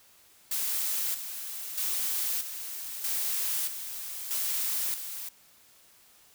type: noise with tremolo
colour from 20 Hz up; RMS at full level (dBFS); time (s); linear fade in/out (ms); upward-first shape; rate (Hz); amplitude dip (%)
blue; -30; 0.51-5.29; 5; square; 0.79; 60
effects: white hiss -59 dBFS RMS until 6.34 s